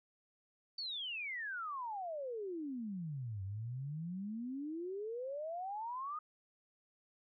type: exponential two-way sweep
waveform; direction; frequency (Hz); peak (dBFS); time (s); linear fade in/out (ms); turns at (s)
sine; down then up; 4601 to 93.7 to 1256; -39; 0.78-6.19; 5; 3.43
effects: none